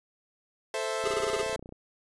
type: chord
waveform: sawtooth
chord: A minor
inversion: none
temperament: equal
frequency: 440 / 523.3 / 659.3 Hz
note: A4 / C5 / E5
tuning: 0 / 0 / 0 cents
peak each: -30 dBFS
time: 0.74-1.56 s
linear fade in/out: 2 ms
type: click train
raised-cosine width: 2 ms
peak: -30 dBFS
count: 22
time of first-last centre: 1.04-1.724 s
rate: 30.7 Hz
type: tone bursts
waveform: square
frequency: 411 Hz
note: G#4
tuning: 18 cents flat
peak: -28 dBFS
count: 7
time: 1.05-1.417 s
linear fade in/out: 5 ms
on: 31 ms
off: 25 ms
effects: resampled to 24000 Hz